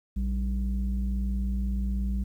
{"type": "tone pair together", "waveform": "sine", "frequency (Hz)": [58.16, 196], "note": ["A#1", "G3"], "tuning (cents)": [-3, 0], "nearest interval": "octave + major sixth", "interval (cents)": 2103, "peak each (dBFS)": [-25, -31], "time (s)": [0.16, 2.24], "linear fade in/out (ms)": 10, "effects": ["tanh soft clip ceiling -20 dBFS", "10-bit"]}